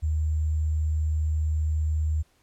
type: tone with sample-and-hold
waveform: sine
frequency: 77.4 Hz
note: D#2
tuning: 9 cents flat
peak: -22 dBFS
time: 0.02-2.23 s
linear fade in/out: 20 ms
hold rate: 7350 Hz
effects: pink hiss -65 dBFS RMS until 2.42 s + low-pass 12000 Hz 12 dB/octave